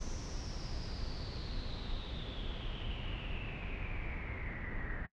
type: noise with low-pass filter sweep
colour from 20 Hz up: brown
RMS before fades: -40 dBFS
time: 0-5.07 s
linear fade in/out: 20 ms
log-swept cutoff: 6100 to 1800 Hz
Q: 9.3
effects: noise-tail reverb RT60 0.1 s tail -19 dB re dry